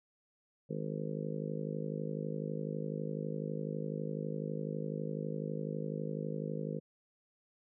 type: harmonic tone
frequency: 52 Hz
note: G#1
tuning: 3 cents sharp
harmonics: 3 / 4 / 5 / 6 / 7 / 8 / 9 / 10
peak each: -39 / -42 / -46 / -50 / -48 / -46 / -43 / -46 dBFS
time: 0.69-6.8 s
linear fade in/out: 20 ms
effects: none